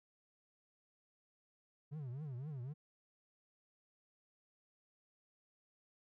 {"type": "tone with vibrato", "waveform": "triangle", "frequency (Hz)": 137.2, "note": "C#3", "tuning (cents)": -17, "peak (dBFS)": -40, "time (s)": [1.91, 2.74], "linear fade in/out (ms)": 20, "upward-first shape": "triangle", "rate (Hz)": 3.9, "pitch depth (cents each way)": 280, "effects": []}